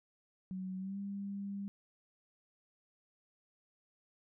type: tone with pitch glide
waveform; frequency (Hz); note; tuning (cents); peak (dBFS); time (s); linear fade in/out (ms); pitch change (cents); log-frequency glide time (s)
sine; 187 to 199.27; F#3 to G3; +19 to +29; -38; 0.51-1.68; 0; +110; 0.78-0.98
effects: none